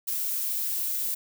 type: noise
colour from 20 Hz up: violet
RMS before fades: -29 dBFS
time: 0.07-1.15 s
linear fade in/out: 10 ms
effects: none